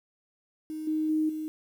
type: tone with level steps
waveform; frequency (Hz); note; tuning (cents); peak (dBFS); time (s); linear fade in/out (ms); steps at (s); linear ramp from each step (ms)
sine; 311.1; D#4; 0; -33 / -25 / -23 / -31; 0.7-1.48; 0; 0.87 / 1.09 / 1.29; 5
effects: 9-bit